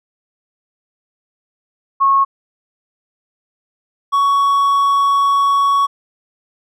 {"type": "tone pair in turn", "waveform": ["sine", "triangle"], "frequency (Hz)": [1095, 1118], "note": ["C#6", "C#6"], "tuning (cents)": [-22, 14], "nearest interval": "unison", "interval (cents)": 36, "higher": "second", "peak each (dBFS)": -9, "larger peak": "neither", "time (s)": [[2, 2.25], [4.12, 5.87]], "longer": "second", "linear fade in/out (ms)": 20, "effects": []}